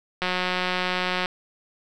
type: click train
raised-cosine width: 0.3 ms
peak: -9 dBFS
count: 190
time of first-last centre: 0.22-1.258 s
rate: 182 Hz
effects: none